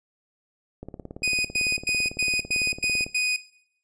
click train, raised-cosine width 2 ms, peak -23 dBFS, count 41, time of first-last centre 0.83-3.065 s, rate 17.9 Hz
sawtooth tone bursts, 2489 Hz, D#7, in tune, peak -18 dBFS, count 7, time 1.23-3.364 s, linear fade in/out 5 ms, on 220 ms, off 99 ms
effects noise-tail reverb RT60 0.7 s tail -18 dB re dry + resampled to 22050 Hz

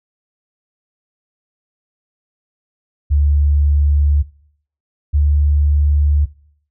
sine tone pair in turn, 72.6 / 73.15 Hz, D2 / D2, -19 / -6 cents, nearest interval unison, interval 13 cents, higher second, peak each -10 dBFS, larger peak neither, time 3.1-4.23 / 5.13-6.26 s, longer neither, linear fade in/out 20 ms, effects noise-tail reverb RT60 0.6 s tail -20 dB re dry

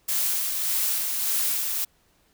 blue noise with tremolo, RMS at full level -24 dBFS, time 0.08-1.85 s, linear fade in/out 10 ms, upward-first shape sine, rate 1.7 Hz, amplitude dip 35%, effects pink hiss -64 dBFS RMS until 2.33 s

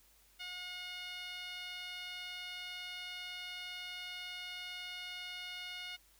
10% pulse tone with band-pass filter, 722 Hz, F#5, 43 cents flat, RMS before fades -45 dBFS, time 0.39-5.97 s, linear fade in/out 20 ms, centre 2900 Hz, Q 1.2, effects added 50 Hz sine -70 dBFS peak until 6.19 s + white hiss -67 dBFS RMS until 6.19 s

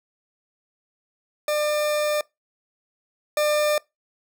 40% pulse tone pair in turn, 599 / 599 Hz, D5 / D5, +34 / +34 cents, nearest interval unison, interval 0 cents, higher neither, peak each -20 / -18 dBFS, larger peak second, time 1.48-2.21 / 3.37-3.78 s, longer first, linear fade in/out 2 ms, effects noise-tail reverb RT60 0.2 s tail -23 dB re dry

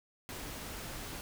pink noise, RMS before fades -43 dBFS, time 0.29-1.21 s, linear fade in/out 0 ms, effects none

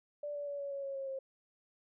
sine tone with pitch steps, 585 / 577.6 / 570.3 / 563.1 / 556 / 549 / 542.1 / 535.2 Hz, D5 / D5 / C#5 / C#5 / C#5 / C#5 / C#5 / C5, -7 / -29 / +49 / +27 / +5 / -17 / -39 / +39 cents, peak -37 dBFS, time 0.23-1.19 s, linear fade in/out 5 ms, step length 120 ms, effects none

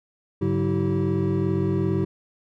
triangle tone cluster, 100.2 / 142.8 / 188.1 / 326.7 / 384.4 Hz, G2 / D3 / F#3 / E4 / G4, +38 / -48 / +29 / -15 / -34 cents, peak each -25 dBFS, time 0.41-2.05 s, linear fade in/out 10 ms, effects none

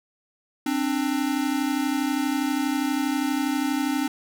square tone pair together, 264.9 / 297.3 Hz, C4 / D4, +22 / +21 cents, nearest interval major second, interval 199 cents, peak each -26 dBFS, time 0.66-4.08 s, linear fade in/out 5 ms, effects none

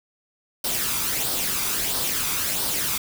white noise with flanger, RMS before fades -25 dBFS, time 0.64-2.98 s, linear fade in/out 5 ms, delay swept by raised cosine 0.21 to 0.86 ms, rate 1.5 Hz, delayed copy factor +0.5, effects none

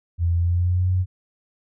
sine tone with pitch glide, 85.3 to 91.95 Hz, F2 to F#2, -40 to -10 cents, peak -17 dBFS, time 0.18-1.06 s, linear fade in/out 50 ms, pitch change +130 cents, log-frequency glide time 0.36-0.9 s, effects none

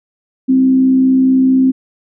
sine tone with frequency modulation, 261.6 Hz, C4, in tune, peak -7 dBFS, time 0.48-1.72 s, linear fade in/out 20 ms, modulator 64.5 Hz, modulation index 0.26, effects none

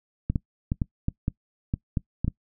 clicks, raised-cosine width 5 ms, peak -12 dBFS, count 10, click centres 0.3 / 0.358 / 0.719 / 0.818 / 1.084 / 1.281 / 1.739 / 1.972 / 2.246 / 2.28 s, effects noise-tail reverb RT60 0.1 s tail -22 dB re dry

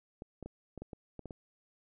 clicks, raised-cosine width 2 ms, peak -30 dBFS, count 9, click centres 0.221 / 0.427 / 0.46 / 0.777 / 0.82 / 0.932 / 1.193 / 1.257 / 1.308 s, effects none

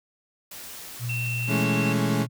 white noise, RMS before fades -40 dBFS, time 0.51-1.64 s, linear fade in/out 5 ms
sine tone with pitch glide, 120.5 to 121.83 Hz, B2 to B2, -42 to -23 cents, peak -27 dBFS, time 0.99-2.29 s, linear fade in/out 50 ms, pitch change +19 cents, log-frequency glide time 1.66-1.79 s
sine tone, 2700 Hz, E7, 41 cents sharp, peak -29 dBFS, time 1.09-1.93 s, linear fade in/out 5 ms
35% pulse chord, A major seventh, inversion second, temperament equal, 164.81 / 207.7 / 220 / 277.2 Hz, E3 / G#3 / A3 / C#4, 0 / 0 / 0 / 0 cents, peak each -27 / -25 / -28 / -27 dBFS, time 1.47-2.27 s, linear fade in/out 50 ms
effects none

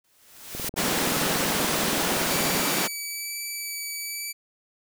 white noise with exponential growth, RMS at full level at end -28 dBFS, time 0.04-0.69 s, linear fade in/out 5 ms, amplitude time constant 140 ms
click train, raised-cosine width 2 ms, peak -22 dBFS, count 44, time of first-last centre 0.55-2.598 s, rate 21 Hz
pink high-pass noise, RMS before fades -25 dBFS, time 0.76-2.88 s, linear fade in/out 20 ms, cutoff 150 Hz, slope 48 dB/octave
10% pulse tone with vibrato, 2300 Hz, D7, 37 cents flat, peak -22 dBFS, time 2.29-4.33 s, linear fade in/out 20 ms, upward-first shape sine, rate 1.1 Hz, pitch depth 9 cents each way
effects none

